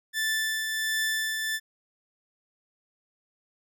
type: tone with tremolo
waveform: sawtooth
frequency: 1760 Hz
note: A6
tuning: in tune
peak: -21 dBFS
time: 0.13-1.6 s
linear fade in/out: 50 ms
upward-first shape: triangle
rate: 1.4 Hz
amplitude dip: 40%
effects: none